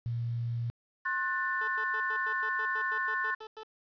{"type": "tone", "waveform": "sine", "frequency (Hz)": 117.8, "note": "A#2", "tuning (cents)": 19, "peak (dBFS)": -30, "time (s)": [0.06, 0.7], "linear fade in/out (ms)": 0}
{"type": "chord", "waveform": "sine", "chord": "F# diminished", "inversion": "second", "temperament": "just", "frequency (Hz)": [1065.6, 1480, 1776], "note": ["C6", "F#6", "A6"], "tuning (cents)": [31, 0, 16], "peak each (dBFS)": [-34, -34, -32], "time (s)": [1.05, 3.35], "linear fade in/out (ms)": 10}
{"type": "tone bursts", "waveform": "20% pulse", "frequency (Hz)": 437.1, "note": "A4", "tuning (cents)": -11, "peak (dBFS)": -37, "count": 13, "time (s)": [1.61, 3.634], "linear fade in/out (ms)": 5, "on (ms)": 68, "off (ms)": 95}
{"effects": ["resampled to 11025 Hz", "10-bit"]}